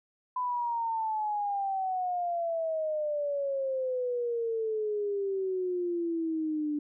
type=exponential sweep; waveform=sine; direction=down; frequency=1007 to 293.7 Hz; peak=-28 dBFS; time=0.36-6.79 s; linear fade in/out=5 ms; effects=none